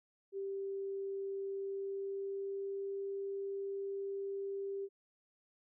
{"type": "tone with pitch glide", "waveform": "sine", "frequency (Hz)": [392, 394.5], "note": ["G4", "G4"], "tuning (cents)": [0, 11], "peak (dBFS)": -37, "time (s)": [0.32, 4.89], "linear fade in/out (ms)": 50, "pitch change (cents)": 11, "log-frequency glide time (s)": [1.47, 2.98], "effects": []}